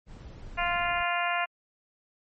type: noise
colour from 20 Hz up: brown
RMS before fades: -43 dBFS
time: 0.06-1.05 s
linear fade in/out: 50 ms
type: harmonic tone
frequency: 348.5 Hz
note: F4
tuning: 4 cents flat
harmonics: 2 / 3 / 4 / 5 / 6 / 7 / 8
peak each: -30 / -32 / -33 / -34 / -35 / -35 / -36 dBFS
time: 0.57-1.46 s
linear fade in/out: 20 ms
effects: MP3 32 kbps